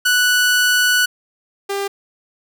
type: tone pair in turn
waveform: sawtooth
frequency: 1480 / 397.9 Hz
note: F#6 / G4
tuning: 0 / +26 cents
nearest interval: octave + major seventh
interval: 2274 cents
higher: first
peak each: -9 / -16 dBFS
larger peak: first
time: 0.05-1.06 / 1.69-1.88 s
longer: first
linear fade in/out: 10 ms
effects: none